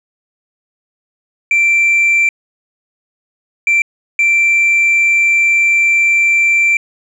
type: tone bursts at uneven times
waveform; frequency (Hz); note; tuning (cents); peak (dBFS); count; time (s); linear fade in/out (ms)
sine; 2349; D7; 0; -6; 3; 1.51-2.29 / 3.67-3.82 / 4.19-6.77; 2
effects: tanh soft clip ceiling -7 dBFS